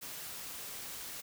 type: noise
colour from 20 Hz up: white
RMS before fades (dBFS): -44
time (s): 0.01-1.22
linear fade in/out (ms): 20
effects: none